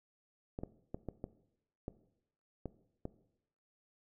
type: clicks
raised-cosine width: 2 ms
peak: -26 dBFS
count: 8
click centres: 0.589 / 0.635 / 0.945 / 1.087 / 1.241 / 1.881 / 2.657 / 3.054 s
effects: noise-tail reverb RT60 0.8 s tail -17 dB re dry